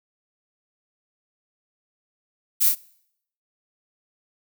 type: noise with echo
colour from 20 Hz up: violet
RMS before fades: -19 dBFS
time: 2.6-2.7 s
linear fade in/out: 20 ms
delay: 27 ms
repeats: 2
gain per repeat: -3 dB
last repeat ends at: 2.754 s
effects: noise-tail reverb RT60 0.7 s tail -23 dB re dry